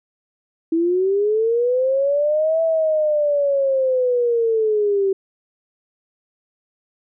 sine linear two-way sweep, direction up then down, 322.5 to 657 to 382.8 Hz, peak -15 dBFS, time 0.72-5.13 s, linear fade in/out 5 ms, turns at 2.62 s, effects none

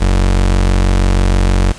35% pulse tone, 46.25 Hz, F#1, in tune, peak -7 dBFS, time 0-1.73 s, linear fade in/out 20 ms, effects pink hiss -34 dBFS RMS until 1.78 s + resampled to 22050 Hz

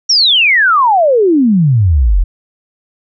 sine exponential sweep, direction down, 5770 to 38.96 Hz, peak -6 dBFS, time 0.09-2.24 s, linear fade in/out 10 ms, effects none

